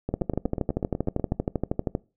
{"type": "two click trains", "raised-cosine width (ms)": 2, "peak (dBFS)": [-11, -15], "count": [24, 11], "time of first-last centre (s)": [[0.14, 1.951], [0.09, 1.32]], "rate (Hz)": [12.7, 8.13], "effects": ["noise-tail reverb RT60 0.3 s tail -22 dB re dry"]}